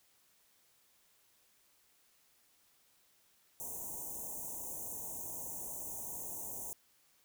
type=band-stop noise; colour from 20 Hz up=white; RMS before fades=-43 dBFS; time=3.6-6.73 s; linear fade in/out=0 ms; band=1000 to 6100 Hz; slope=96 dB/octave; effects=white hiss -70 dBFS RMS until 7.24 s